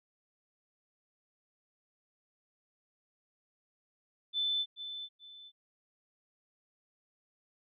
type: tone with echo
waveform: sine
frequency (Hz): 3520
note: A7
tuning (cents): 0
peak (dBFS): -29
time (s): 4.33-4.66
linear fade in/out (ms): 50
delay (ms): 430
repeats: 2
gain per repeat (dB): -10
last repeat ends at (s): 5.52
effects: none